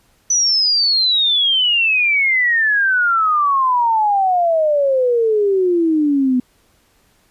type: exponential sweep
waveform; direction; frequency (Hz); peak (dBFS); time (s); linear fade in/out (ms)
sine; down; 6010 to 246.9; -12; 0.3-6.4; 5
effects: pink hiss -57 dBFS RMS until 7.3 s + resampled to 32000 Hz